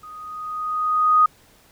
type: tone with level ramp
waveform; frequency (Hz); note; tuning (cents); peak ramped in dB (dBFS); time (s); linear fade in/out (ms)
sine; 1244.5; D#6; 0; -37 to -10; 0.03-1.26; 5
effects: pink hiss -54 dBFS RMS until 1.71 s